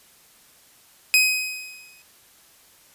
sawtooth tone with exponential decay, 2519 Hz, D#7, 21 cents sharp, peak -9 dBFS, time 1.14-2.02 s, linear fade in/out 0 ms, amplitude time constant 190 ms, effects white hiss -54 dBFS RMS until 2.94 s + resampled to 32000 Hz

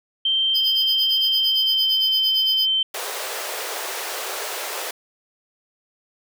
sine tone with pitch glide, 3136 to 3100 Hz, G7 to G7, 0 to -20 cents, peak -17 dBFS, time 0.25-2.83 s, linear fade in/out 5 ms, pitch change -20 cents, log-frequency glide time 1.29-2.06 s
square tone with tremolo, 4978 Hz, D#8, in tune, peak -22 dBFS, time 0.54-2.67 s, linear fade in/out 20 ms, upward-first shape sine, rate 8.8 Hz, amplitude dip 85%
pink high-pass noise, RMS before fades -29 dBFS, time 2.94-4.91 s, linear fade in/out 5 ms, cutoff 400 Hz, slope 48 dB/octave
effects none

